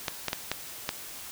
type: clicks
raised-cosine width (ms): 0.2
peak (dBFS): -10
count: 5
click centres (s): 0.082 / 0.283 / 0.331 / 0.516 / 0.891
effects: white hiss -42 dBFS RMS until 1.31 s